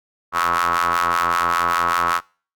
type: ring-modulated tone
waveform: sawtooth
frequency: 85.9 Hz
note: F2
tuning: 28 cents flat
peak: -10 dBFS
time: 0.32-2.21 s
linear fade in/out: 50 ms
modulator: 1200 Hz
effects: noise-tail reverb RT60 0.4 s tail -24 dB re dry